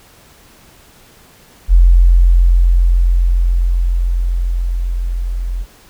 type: tone with level ramp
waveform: sine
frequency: 43.65 Hz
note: F1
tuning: in tune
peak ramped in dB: -3 to -17 dBFS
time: 1.68-5.66 s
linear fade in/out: 50 ms
effects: pink hiss -45 dBFS RMS until 5.89 s